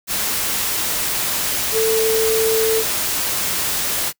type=tone in noise; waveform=sine; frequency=444 Hz; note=A4; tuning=16 cents sharp; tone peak=-15 dBFS; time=1.72-2.84 s; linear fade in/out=50 ms; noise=white; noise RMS=-21 dBFS; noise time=0.07-4.13 s; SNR=+3 dB; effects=noise-tail reverb RT60 0.1 s tail -25 dB re dry